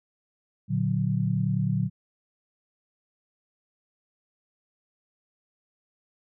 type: chord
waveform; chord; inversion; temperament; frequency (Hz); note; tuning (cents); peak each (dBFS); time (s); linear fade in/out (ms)
sine; Bb augmented; none; equal; 116.54 / 146.83 / 185; Bb2 / D3 / F#3; 0 / 0 / 0; -27; 0.68-1.9; 50
effects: none